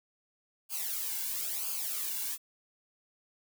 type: noise with flanger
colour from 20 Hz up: blue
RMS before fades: -35 dBFS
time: 0.69-2.38 s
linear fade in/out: 50 ms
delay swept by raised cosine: 0.52 to 1.62 ms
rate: 1 Hz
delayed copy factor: -1
effects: none